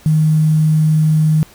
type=tone with quantisation; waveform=sine; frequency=155.56 Hz; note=D#3; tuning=in tune; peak=-9 dBFS; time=0.06-1.43 s; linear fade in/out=0 ms; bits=6; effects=pink hiss -44 dBFS RMS until 1.54 s